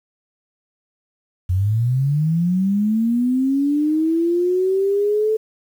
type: linear sweep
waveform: sine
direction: up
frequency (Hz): 87 to 440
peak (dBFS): -15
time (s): 1.49-5.37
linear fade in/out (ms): 10
effects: 8-bit